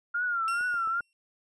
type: tone with vibrato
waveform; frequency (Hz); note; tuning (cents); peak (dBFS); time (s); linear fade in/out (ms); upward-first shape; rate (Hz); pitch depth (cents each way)
sine; 1396.9; F6; 0; -26; 0.14-1.01; 10; triangle; 2.4; 110
type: tone with exponential decay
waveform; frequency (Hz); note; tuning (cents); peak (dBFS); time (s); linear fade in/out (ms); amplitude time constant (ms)
sawtooth; 2729; F7; -41; -31; 0.48-1.13; 0; 140
type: click train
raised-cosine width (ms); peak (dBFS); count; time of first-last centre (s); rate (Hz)
1; -36; 4; 0.61-1.006; 7.57
effects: resampled to 24000 Hz